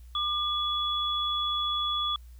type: tone pair together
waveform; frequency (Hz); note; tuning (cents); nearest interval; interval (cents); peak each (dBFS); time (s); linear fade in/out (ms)
sine; 1200 / 3394; D6 / G#7; +37 / +37; octave + tritone; 1800; -30 / -28; 0.15-2.16; 2
effects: added 60 Hz sine -45 dBFS peak until 2.39 s + white hiss -65 dBFS RMS until 2.39 s